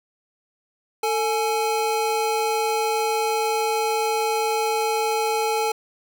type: tone pair together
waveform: square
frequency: 446.7 / 841.3 Hz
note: A4 / G#5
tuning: +26 / +22 cents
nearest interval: major seventh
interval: 1096 cents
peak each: -24 dBFS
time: 1.03-5.72 s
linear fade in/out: 5 ms
effects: none